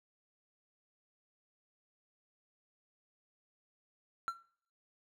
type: tone with exponential decay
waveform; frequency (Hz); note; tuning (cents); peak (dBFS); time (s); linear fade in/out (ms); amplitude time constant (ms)
triangle; 1358; F6; -49; -27; 4.28-4.39; 0; 23
effects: noise-tail reverb RT60 0.5 s tail -18 dB re dry